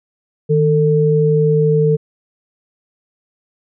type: tone pair together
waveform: sine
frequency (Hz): 155.56 / 446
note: D#3 / A4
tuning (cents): 0 / +23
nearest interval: octave + tritone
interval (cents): 1823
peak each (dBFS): -13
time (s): 0.49-1.97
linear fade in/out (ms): 20
effects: none